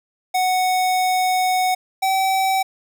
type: tone pair in turn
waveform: square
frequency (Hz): 740 / 766.5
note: F#5 / G5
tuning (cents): 0 / -39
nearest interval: minor second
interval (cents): 61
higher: second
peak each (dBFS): -17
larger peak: neither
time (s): 0.34-1.75 / 2.02-2.63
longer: first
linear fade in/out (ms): 10
effects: none